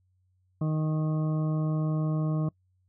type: harmonic tone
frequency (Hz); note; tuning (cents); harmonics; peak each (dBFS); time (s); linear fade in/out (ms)
155.4; D#3; -2; 1 / 2 / 3 / 4 / 5 / 7 / 8; -25 / -34 / -43 / -40 / -50 / -45 / -51; 0.61-2.49; 5
effects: noise-tail reverb RT60 0.1 s tail -24 dB re dry + added 92 Hz sine -66 dBFS peak until 2.88 s